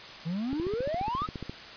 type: exponential sweep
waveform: triangle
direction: up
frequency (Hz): 156.4 to 1318.5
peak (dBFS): -27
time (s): 0.25-1.27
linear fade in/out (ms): 20
type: click train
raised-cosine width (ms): 3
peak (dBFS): -23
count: 15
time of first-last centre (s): 0.53-1.496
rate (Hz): 14.5
effects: white hiss -44 dBFS RMS until 1.76 s + resampled to 11025 Hz